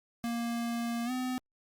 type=tone with pitch glide; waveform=square; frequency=234.4 to 254.1 Hz; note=A#3 to B3; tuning=+10 to +49 cents; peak=-32 dBFS; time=0.24-1.38 s; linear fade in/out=0 ms; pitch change=+139 cents; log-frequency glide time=1.05-1.11 s; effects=Opus 48 kbps